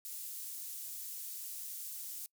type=high-pass noise; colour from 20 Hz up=pink; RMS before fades=-44 dBFS; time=0.05-2.26 s; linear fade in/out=0 ms; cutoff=10000 Hz; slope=12 dB/octave; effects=noise-tail reverb RT60 0.1 s tail -24 dB re dry